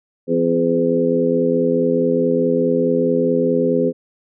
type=harmonic tone with a mistuned harmonic; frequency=84.7 Hz; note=E2; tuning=48 cents sharp; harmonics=2 / 3 / 4 / 5 / 6; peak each=-24 / -19 / -25 / -19 / -19 dBFS; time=0.27-3.93 s; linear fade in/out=50 ms; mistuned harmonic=5; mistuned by=-20 cents; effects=none